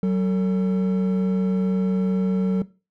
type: tone pair together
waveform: triangle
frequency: 188.74 / 448.9 Hz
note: F#3 / A4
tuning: +35 / +35 cents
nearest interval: octave + minor third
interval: 1500 cents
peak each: -16 / -24 dBFS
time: 0.03-2.62 s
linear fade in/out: 2 ms
effects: noise-tail reverb RT60 0.3 s tail -19 dB re dry + tanh soft clip ceiling -14 dBFS